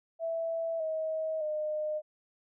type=tone with pitch steps; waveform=sine; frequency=659.3 / 634.6 / 610.9 Hz; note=E5 / D#5 / D#5; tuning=0 / +34 / -32 cents; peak=-30 dBFS; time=0.19-2.02 s; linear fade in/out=50 ms; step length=610 ms; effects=none